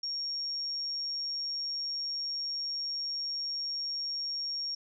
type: tone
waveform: sine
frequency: 5550 Hz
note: F8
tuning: 12 cents flat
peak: -32 dBFS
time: 0.03-4.75 s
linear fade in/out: 5 ms
effects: none

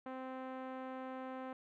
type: tone with low-pass filter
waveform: 5% pulse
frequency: 260 Hz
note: C4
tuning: 11 cents flat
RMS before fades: -45 dBFS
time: 0.06-1.53 s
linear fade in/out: 2 ms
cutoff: 830 Hz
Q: 0.64
effects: none

